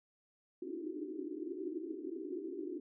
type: band-pass noise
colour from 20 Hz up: white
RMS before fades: -42 dBFS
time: 0.62-2.8 s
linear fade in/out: 5 ms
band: 280 to 390 Hz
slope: 96 dB/octave
effects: none